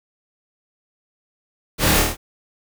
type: noise with echo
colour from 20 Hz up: pink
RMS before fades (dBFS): -19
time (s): 1.78-2.04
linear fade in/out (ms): 50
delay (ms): 26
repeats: 5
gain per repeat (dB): -2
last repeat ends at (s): 2.17
effects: none